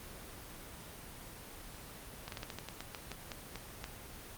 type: slowing click train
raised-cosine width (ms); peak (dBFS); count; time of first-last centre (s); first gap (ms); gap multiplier
0.2; -23; 13; 2.28-3.842; 42; 1.19
effects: pink hiss -49 dBFS RMS until 4.37 s + Opus 24 kbps